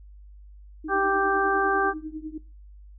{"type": "tone with tremolo", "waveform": "sine", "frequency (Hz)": 311.1, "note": "D#4", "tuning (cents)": 0, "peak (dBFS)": -29, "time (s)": [0.84, 2.38], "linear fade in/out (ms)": 5, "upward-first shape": "triangle", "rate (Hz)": 10, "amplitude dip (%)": 100}
{"type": "harmonic tone", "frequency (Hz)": 392, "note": "G4", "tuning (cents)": 0, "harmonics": [1, 2, 3, 4], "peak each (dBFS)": [-26, -26, -26, -26], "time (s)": [0.88, 1.94], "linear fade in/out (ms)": 50}
{"effects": ["noise-tail reverb RT60 0.3 s tail -20 dB re dry", "added 50 Hz sine -44 dBFS peak until 2.98 s"]}